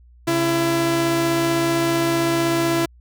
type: tone pair together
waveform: sawtooth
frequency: 137.1 / 334.9 Hz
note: C#3 / E4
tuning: -19 / +27 cents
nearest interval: octave + minor third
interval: 1546 cents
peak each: -22 / -14 dBFS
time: 0.27-2.86 s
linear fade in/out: 10 ms
effects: added 60 Hz sine -46 dBFS peak until 3 s